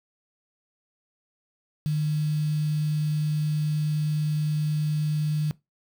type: tone with quantisation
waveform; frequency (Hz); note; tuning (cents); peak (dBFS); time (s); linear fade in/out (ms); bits
sine; 151.6; D#3; -45; -22; 1.86-5.51; 0; 7
effects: noise-tail reverb RT60 0.2 s tail -20 dB re dry